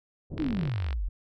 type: low-pass noise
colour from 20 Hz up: pink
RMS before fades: -36 dBFS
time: 0.3-0.7 s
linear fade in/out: 20 ms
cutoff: 440 Hz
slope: 24 dB/octave
type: click train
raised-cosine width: 0.3 ms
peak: -23 dBFS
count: 27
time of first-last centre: 0.38-0.929 s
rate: 47.4 Hz
type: exponential sweep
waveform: sine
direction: down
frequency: 334.5 to 39.5 Hz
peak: -27 dBFS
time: 0.39-1.09 s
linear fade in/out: 10 ms
effects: none